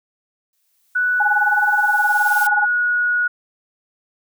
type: noise with exponential growth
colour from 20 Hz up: blue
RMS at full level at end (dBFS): -28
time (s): 0.53-2.47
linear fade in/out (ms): 2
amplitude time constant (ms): 420
type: tone with pitch glide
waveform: sine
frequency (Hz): 1480 to 1455.4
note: F#6 to F#6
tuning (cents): 0 to -29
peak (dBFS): -15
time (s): 0.95-3.28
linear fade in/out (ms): 10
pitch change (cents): -29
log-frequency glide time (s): 1.7-2.74
type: tone with tremolo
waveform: sine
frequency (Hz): 833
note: G#5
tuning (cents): +5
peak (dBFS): -14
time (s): 1.2-2.66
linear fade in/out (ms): 2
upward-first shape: sine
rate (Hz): 19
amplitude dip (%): 100
effects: none